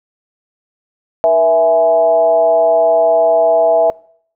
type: tone with frequency modulation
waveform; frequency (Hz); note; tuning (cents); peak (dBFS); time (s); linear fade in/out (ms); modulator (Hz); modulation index
sine; 657; E5; -6; -7; 1.24-3.9; 0; 177; 0.6
effects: noise-tail reverb RT60 0.6 s tail -24 dB re dry